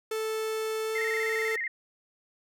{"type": "tone with pitch glide", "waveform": "45% pulse", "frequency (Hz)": [439.1, 442.4], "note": ["A4", "A4"], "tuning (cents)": [-4, 9], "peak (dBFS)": -29, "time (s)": [0.11, 1.56], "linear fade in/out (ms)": 5, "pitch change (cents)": 13, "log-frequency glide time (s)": [0.83, 0.99]}
{"type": "tone with vibrato", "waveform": "sine", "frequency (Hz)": 1975.5, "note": "B6", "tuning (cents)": 0, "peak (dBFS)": -29, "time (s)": [0.95, 1.68], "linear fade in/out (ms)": 5, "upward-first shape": "square", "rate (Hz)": 16, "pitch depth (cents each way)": 100}
{"effects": []}